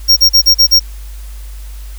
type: tone bursts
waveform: square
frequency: 5570 Hz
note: F8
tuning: 5 cents flat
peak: -4 dBFS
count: 6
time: 0.08-0.798 s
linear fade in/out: 20 ms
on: 88 ms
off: 38 ms
effects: added 50 Hz sine -25 dBFS peak until 1.98 s + white hiss -41 dBFS RMS until 1.98 s